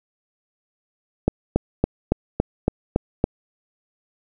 click train, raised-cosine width 2 ms, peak -3 dBFS, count 8, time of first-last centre 1.28-3.241 s, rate 3.57 Hz, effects none

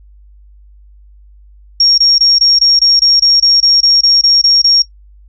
sine tone bursts, 5560 Hz, F8, 9 cents flat, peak -5 dBFS, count 15, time 1.8-4.822 s, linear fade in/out 5 ms, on 180 ms, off 23 ms, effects noise-tail reverb RT60 0.1 s tail -19 dB re dry + added 50 Hz sine -38 dBFS peak until 5.28 s

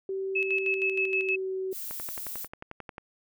sine tone with pitch glide, 385.1 to 378.3 Hz, G4 to F#4, -31 to +38 cents, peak -29 dBFS, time 0.09-1.73 s, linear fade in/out 2 ms, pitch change -31 cents, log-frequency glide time 0.69-1.56 s
sine tone with tremolo, 2595 Hz, E7, 28 cents flat, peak -24 dBFS, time 0.35-1.36 s, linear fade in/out 10 ms, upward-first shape square, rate 6.4 Hz, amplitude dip 60%
violet noise, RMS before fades -37 dBFS, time 1.71-2.48 s, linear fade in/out 50 ms
click train, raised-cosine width 0.5 ms, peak -24 dBFS, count 13, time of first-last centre 1.91-2.981 s, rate 11.2 Hz
effects none

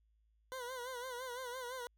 20% pulse tone with vibrato, 501 Hz, B4, 25 cents sharp, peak -37 dBFS, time 0.52-1.87 s, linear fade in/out 0 ms, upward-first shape sine, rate 5.9 Hz, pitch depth 82 cents each way, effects added 54 Hz sine -70 dBFS peak until 1.97 s

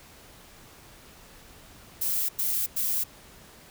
violet noise bursts, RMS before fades -27 dBFS, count 3, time 2.01-3.04 s, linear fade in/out 10 ms, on 280 ms, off 95 ms, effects pink hiss -51 dBFS RMS until 3.7 s

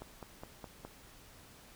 click train, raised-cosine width 1 ms, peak -30 dBFS, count 5, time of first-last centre 0.02-0.85 s, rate 4.82 Hz, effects pink hiss -57 dBFS RMS until 1.75 s

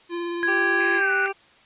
square tone with vibrato, 344.3 Hz, F4, 25 cents flat, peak -27 dBFS, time 0.09-1.02 s, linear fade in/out 50 ms, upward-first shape square, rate 18 Hz, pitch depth 10 cents each way
sine tone with pitch glide, 1661.2 to 1480 Hz, G#6 to F#6, 0 to 0 cents, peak -20 dBFS, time 0.43-1.26 s, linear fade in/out 0 ms, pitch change -200 cents, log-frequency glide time 0.95-1.12 s
harmonic tone, 392 Hz, G4, in tune, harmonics 1 / 2 / 3 / 4 / 6 / 7, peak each -28 / -31 / -33 / -34 / -36 / -36 dBFS, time 0.47-1.33 s, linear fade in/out 20 ms
white band-pass noise, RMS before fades -37 dBFS, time 0.8-1.28 s, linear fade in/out 0 ms, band 1800 to 2600 Hz, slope 96 dB/octave
effects white hiss -54 dBFS RMS until 1.65 s + resampled to 8000 Hz

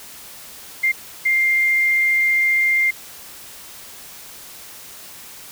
sine tone bursts at uneven times, 2105 Hz, C7, 10 cents sharp, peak -14 dBFS, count 2, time 0.83-0.92 / 1.25-2.91 s, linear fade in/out 10 ms, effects white hiss -39 dBFS RMS until 5.51 s

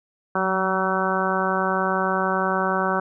harmonic tone with a mistuned harmonic, 189.3 Hz, F#3, 40 cents sharp, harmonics 1 / 2 / 3 / 4 / 5 / 6 / 7 / 8, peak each -28 / -28 / -28 / -28 / -28 / -28 / -28 / -28 dBFS, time 0.35-3 s, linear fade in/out 5 ms, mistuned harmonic 1, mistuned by -30 cents, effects none

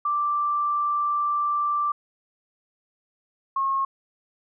sine tone pair in turn, 1174.7 / 1084.4 Hz, D6 / C#6, 0 / -38 cents, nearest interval minor second, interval 138 cents, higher first, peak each -21 dBFS, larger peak neither, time 0.05-1.92 / 3.56-3.85 s, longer first, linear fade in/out 5 ms, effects none

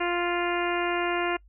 harmonic tone, 349.2 Hz, F4, in tune, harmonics 1 / 2 / 3 / 4 / 5 / 6 / 7 / 8, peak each -28 / -31 / -33 / -34 / -35 / -36 / -36 / -37 dBFS, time 0-1.37 s, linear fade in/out 10 ms, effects noise-tail reverb RT60 0.1 s tail -25 dB re dry + added 50 Hz sine -52 dBFS peak until 1.48 s

